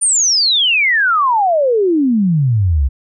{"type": "exponential sweep", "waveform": "sine", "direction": "down", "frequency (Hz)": [9397, 62.4], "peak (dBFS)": -10, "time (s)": [0.01, 2.89], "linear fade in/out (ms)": 20, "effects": []}